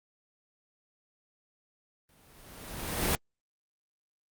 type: noise with exponential growth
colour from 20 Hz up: pink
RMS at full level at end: -25 dBFS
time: 2.09-3.15 s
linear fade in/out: 0 ms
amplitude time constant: 230 ms
effects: Opus 32 kbps